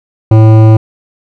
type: tone with hard clipping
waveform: sine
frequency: 110 Hz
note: A2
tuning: in tune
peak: -3 dBFS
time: 0.31-0.77 s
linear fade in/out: 5 ms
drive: 14 dB
effects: none